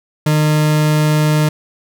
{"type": "tone", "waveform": "40% pulse", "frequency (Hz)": 152.4, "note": "D#3", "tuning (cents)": -36, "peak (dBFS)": -10, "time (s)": [0.26, 1.49], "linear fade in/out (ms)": 5, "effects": []}